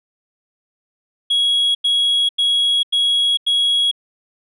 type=tone bursts; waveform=sine; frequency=3322 Hz; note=G#7; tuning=in tune; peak=-11 dBFS; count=5; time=1.3-3.914 s; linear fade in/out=10 ms; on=450 ms; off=91 ms; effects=tanh soft clip ceiling -12 dBFS